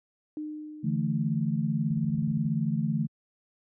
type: tone with exponential decay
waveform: sine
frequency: 304.3 Hz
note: D#4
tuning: 38 cents flat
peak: -31 dBFS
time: 0.37-2.12 s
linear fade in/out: 1 ms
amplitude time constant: 380 ms
type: chord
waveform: sine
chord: D suspended second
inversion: none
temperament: just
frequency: 146.83 / 165.19 / 220.2 Hz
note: D3 / E3 / A3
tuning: 0 / +4 / +2 cents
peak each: -29 dBFS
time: 0.83-3.07 s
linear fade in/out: 20 ms
type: clicks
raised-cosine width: 5 ms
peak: -29 dBFS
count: 11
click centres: 1.909 / 1.972 / 2.042 / 2.095 / 2.147 / 2.178 / 2.222 / 2.275 / 2.312 / 2.371 / 2.451 s
effects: high-pass 80 Hz 12 dB/octave